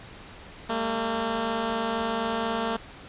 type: tone pair together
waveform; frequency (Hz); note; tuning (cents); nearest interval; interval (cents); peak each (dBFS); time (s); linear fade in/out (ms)
10% pulse; 203.2 / 227.4; G#3 / A#3; -38 / -43; major second; 195; -26 / -18; 0.69-2.77; 10
effects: pink hiss -45 dBFS RMS until 3.08 s + resampled to 8000 Hz